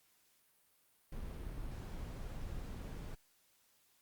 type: noise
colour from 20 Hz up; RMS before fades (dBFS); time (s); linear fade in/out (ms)
brown; -44; 1.12-3.15; 5
effects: white hiss -72 dBFS RMS until 4.01 s + Opus 48 kbps